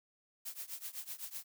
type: noise with tremolo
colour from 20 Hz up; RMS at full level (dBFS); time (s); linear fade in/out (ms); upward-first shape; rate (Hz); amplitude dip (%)
blue; -41; 0.45-1.44; 10; triangle; 7.9; 95
effects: none